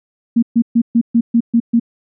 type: tone bursts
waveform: sine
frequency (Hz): 233.1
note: A#3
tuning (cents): 0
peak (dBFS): -8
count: 8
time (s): 0.36-1.798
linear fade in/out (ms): 10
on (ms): 66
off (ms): 130
effects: none